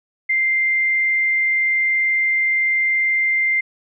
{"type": "tone", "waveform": "sine", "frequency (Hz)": 2093, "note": "C7", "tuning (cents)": 0, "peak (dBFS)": -15, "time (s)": [0.29, 3.61], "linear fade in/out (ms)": 10, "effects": []}